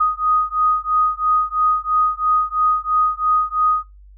sine beating tone pair, 1244.5 / 1247.5 Hz, D#6 / D#6, 0 / +4 cents, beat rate 3 Hz, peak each -18 dBFS, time 0-3.84 s, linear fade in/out 10 ms, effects noise-tail reverb RT60 0.2 s tail -22 dB re dry + added 49 Hz sine -41 dBFS peak until 4.17 s

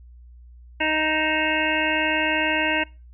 harmonic tone with a mistuned harmonic, 311.1 Hz, D#4, in tune, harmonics 1 / 2 / 3 / 5 / 6 / 7 / 8 / 9, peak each -28 / -28 / -28 / -28 / -28 / -28 / -28 / -28 dBFS, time 0.8-2.84 s, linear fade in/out 10 ms, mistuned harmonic 8, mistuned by +73 cents, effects noise-tail reverb RT60 0.3 s tail -24 dB re dry + added 60 Hz sine -43 dBFS peak until 3.13 s

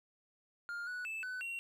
triangle tone with pitch steps, 1408 / 1475 / 2631 / 1503 / 2742 Hz, F6 / F#6 / E7 / F#6 / F7, +14 / -6 / -4 / +27 / -32 cents, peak -37 dBFS, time 0.69-1.59 s, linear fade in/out 0 ms, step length 180 ms, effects none

